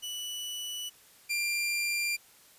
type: tone pair in turn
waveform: sawtooth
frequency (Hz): 2960 / 2382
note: F#7 / D7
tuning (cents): 0 / +24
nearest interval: major third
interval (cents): 376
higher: first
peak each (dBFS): -32 / -25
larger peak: second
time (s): 0.02-0.9 / 1.29-2.17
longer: neither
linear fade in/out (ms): 20
effects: white hiss -58 dBFS RMS until 2.58 s + resampled to 32000 Hz